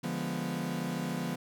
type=chord; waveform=40% pulse; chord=D diminished seventh; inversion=none; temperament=equal; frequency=146.83 / 174.61 / 207.7 / 246.9 Hz; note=D3 / F3 / Ab3 / Cb4; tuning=0 / 0 / 0 / 0 cents; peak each=-39 / -35 / -40 / -36 dBFS; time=0.03-1.36 s; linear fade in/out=10 ms; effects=none